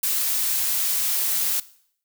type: noise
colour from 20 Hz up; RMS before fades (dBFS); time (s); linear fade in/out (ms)
blue; -23; 0.03-1.6; 5
effects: noise-tail reverb RT60 0.6 s tail -18 dB re dry